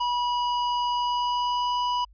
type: tone with pitch glide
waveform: square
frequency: 973 to 982 Hz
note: B5 to B5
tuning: -26 to -10 cents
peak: -24 dBFS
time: 0-2.05 s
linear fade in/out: 10 ms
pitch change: +16 cents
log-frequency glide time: 0.92-1.78 s
effects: added 50 Hz sine -51 dBFS peak until 2.13 s + resampled to 11025 Hz